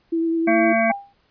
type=tone with vibrato; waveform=sine; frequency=329.6 Hz; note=E4; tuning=in tune; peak=-18 dBFS; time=0.12-0.73 s; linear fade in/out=10 ms; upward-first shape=sine; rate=9.8 Hz; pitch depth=16 cents each way
type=harmonic tone; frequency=225.8 Hz; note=A3; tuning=45 cents sharp; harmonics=1 / 3 / 5 / 7 / 9 / 10; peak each=-22 / -18 / -30 / -27 / -28 / -24 dBFS; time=0.47-0.92 s; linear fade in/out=10 ms
type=tone with exponential decay; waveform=sine; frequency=800 Hz; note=G5; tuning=35 cents sharp; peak=-18 dBFS; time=0.9-1.13 s; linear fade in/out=1 ms; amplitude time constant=49 ms
effects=pink hiss -63 dBFS RMS until 1.3 s + resampled to 11025 Hz